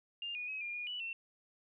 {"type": "tone with pitch steps", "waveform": "sine", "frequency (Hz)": [2805, 2457, 2549, 2407, 2439, 2957, 2702], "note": ["F7", "D#7", "D#7", "D7", "D#7", "F#7", "E7"], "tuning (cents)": [7, -22, 41, 42, -35, -2, 42], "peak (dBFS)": -38, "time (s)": [0.22, 1.13], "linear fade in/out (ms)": 2, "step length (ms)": 130, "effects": []}